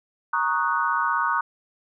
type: chord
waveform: sine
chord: D# minor seventh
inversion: second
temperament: equal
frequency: 932.3 / 1108.7 / 1244.5 / 1480 Hz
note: A#5 / C#6 / D#6 / F#6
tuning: 0 / 0 / 0 / 0 cents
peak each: -26 dBFS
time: 0.33-1.41 s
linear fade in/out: 5 ms
effects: none